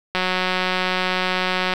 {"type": "click train", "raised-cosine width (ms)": 0.3, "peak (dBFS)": -5, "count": 293, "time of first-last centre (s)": [0.15, 1.737], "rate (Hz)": 184, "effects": ["7-bit"]}